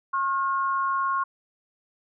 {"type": "tone pair together", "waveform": "sine", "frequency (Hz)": [1082, 1419.4], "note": ["C#6", "F6"], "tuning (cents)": [-42, 28], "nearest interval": "perfect fourth", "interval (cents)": 470, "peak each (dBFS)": [-23, -30], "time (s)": [0.13, 1.24], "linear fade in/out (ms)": 10, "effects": []}